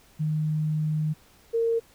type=tone pair in turn; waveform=sine; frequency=154.2 / 459.2 Hz; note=D#3 / A#4; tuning=-15 / -26 cents; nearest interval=octave + perfect fifth; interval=1889 cents; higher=second; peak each=-23 / -21 dBFS; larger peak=second; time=0.19-1.14 / 1.53-1.8 s; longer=first; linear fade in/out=20 ms; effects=pink hiss -57 dBFS RMS until 1.94 s